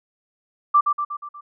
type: tone with echo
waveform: sine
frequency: 1174.7 Hz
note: D6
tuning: in tune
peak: -11 dBFS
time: 0.74-0.81 s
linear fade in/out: 10 ms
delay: 120 ms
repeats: 5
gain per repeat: -5 dB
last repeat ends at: 1.41 s
effects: none